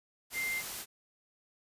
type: tone in noise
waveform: sine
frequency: 2093 Hz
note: C7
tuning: in tune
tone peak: -32 dBFS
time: 0.33-0.63 s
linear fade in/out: 50 ms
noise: white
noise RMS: -40 dBFS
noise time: 0.3-0.86 s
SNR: +5 dB
effects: resampled to 32000 Hz